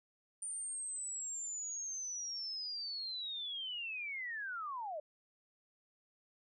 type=linear sweep; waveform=sine; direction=down; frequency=9120 to 576 Hz; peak=-39 dBFS; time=0.42-5 s; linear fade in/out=5 ms; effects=none